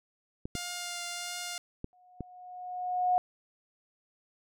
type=clicks; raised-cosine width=3 ms; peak=-23 dBFS; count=4; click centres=0.455 / 0.553 / 1.844 / 2.207 s
type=tone with vibrato; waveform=5% pulse; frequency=704 Hz; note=F5; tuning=14 cents sharp; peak=-24 dBFS; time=0.55-1.58 s; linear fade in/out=2 ms; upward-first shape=triangle; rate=1.5 Hz; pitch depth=13 cents each way
type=tone with exponential growth; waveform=sine; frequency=726 Hz; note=F#5; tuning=33 cents flat; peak=-21 dBFS; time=1.93-3.18 s; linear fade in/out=0 ms; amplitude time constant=270 ms
effects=none